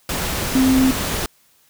sine tone in noise, 261.6 Hz, C4, in tune, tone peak -12 dBFS, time 0.55-0.91 s, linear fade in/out 2 ms, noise pink, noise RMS -23 dBFS, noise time 0.09-1.26 s, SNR +8 dB, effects white hiss -57 dBFS RMS until 1.69 s

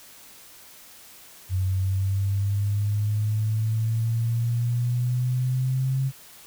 sine exponential sweep, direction up, 92.5 to 134.4 Hz, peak -21 dBFS, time 1.49-6.12 s, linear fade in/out 50 ms, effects white hiss -48 dBFS RMS until 6.46 s

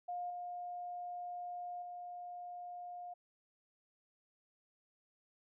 sine tone with level steps, 710 Hz, F5, 28 cents sharp, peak -38 / -41 / -44 dBFS, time 0.08-3.14 s, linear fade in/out 10 ms, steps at 0.3 / 1.82 s, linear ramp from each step 2 ms, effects none

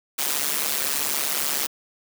white noise with amplitude modulation, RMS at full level -21 dBFS, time 0.18-1.67 s, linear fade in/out 10 ms, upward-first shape sine, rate 144 Hz, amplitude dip 90%, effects high-pass 200 Hz 12 dB/octave

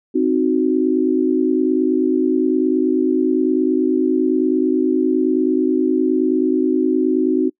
sine chord, C diminished, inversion none, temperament equal, 261.6 / 311.1 / 370 Hz, C4 / Eb4 / Gb4, 0 / 0 / 0 cents, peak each -18 dBFS, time 0.14-7.5 s, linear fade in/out 20 ms, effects noise-tail reverb RT60 0.1 s tail -25 dB re dry

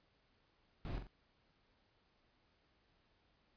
brown noise with echo, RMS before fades -42 dBFS, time 0.85-0.98 s, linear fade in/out 0 ms, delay 44 ms, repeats 2, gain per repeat -7 dB, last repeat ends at 1.068 s, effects pink hiss -75 dBFS RMS until 3.56 s + resampled to 11025 Hz

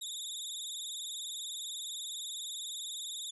25% pulse tone with vibrato, 3641 Hz, A#7, 41 cents flat, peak -34 dBFS, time 0.01-3.31 s, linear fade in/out 10 ms, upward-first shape triangle, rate 20 Hz, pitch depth 120 cents each way, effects resampled to 32000 Hz

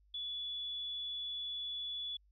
sine tone, 3427 Hz, A7, 46 cents flat, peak -38 dBFS, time 0.14-2.17 s, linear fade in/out 5 ms, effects added 50 Hz sine -65 dBFS peak until 2.31 s

